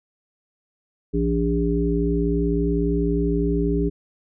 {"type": "harmonic tone with a mistuned harmonic", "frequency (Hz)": 57.9, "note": "A#1", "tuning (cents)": -11, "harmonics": [1, 3, 5, 7], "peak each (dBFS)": [-24, -24, -24, -24], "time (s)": [1.13, 3.9], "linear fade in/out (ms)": 20, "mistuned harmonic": 3, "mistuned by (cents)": -36, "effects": []}